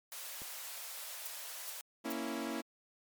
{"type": "high-pass noise", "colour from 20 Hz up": "white", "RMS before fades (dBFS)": -45, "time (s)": [0.12, 1.81], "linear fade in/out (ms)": 0, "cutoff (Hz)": 490, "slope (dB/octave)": 48}
{"type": "click", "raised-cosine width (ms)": 2, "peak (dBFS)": -37, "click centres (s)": 0.419}
{"type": "noise bursts", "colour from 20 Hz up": "violet", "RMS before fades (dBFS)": -41, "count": 3, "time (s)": [1.25, 2.125], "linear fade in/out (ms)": 5, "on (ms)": 25, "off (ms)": 400}
{"type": "chord", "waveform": "sawtooth", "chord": "A# diminished", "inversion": "none", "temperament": "equal with one note detuned", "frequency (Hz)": [233.1, 277.2, 330.6], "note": ["A#3", "C#4", "E4"], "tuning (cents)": [0, 0, 5], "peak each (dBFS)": -37, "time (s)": [2.04, 2.62], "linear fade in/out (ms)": 20}
{"effects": ["MP3 96 kbps"]}